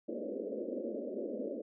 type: band-pass noise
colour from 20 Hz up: white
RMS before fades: -39 dBFS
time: 0.08-1.62 s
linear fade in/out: 10 ms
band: 210 to 590 Hz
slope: 96 dB/octave
effects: none